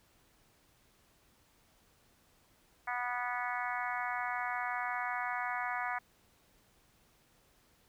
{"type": "harmonic tone", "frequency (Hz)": 245.4, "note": "B3", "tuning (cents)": -11, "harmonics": [3, 4, 5, 6, 7, 8, 9], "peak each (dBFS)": [-39, -40, -41, -42, -42, -43, -44], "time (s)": [2.87, 5.99], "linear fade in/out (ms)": 10, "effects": ["pink hiss -68 dBFS RMS until 7.88 s"]}